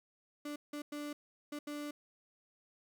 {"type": "tone bursts at uneven times", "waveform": "35% pulse", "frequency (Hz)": 293.7, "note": "D4", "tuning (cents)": 0, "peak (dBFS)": -38, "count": 5, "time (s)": [[0.45, 0.56], [0.73, 0.82], [0.92, 1.13], [1.52, 1.59], [1.67, 1.91]], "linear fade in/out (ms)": 5, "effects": []}